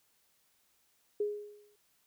sine tone with exponential decay, 415.3 Hz, G#4, in tune, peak -27 dBFS, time 1.2-1.76 s, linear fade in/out 5 ms, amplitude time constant 120 ms, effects white hiss -72 dBFS RMS until 2.06 s

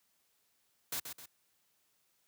white noise with echo, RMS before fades -37 dBFS, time 0.92-1 s, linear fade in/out 5 ms, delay 130 ms, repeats 2, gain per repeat -7 dB, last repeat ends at 1.26 s, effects white hiss -75 dBFS RMS until 2.27 s + high-pass 60 Hz 12 dB/octave

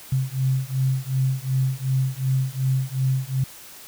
sine beating tone pair, 130.6 / 133.3 Hz, C3 / C3, -3 / +33 cents, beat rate 2.7 Hz, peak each -23 dBFS, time 0.12-3.44 s, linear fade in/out 5 ms, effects white hiss -43 dBFS RMS until 3.87 s

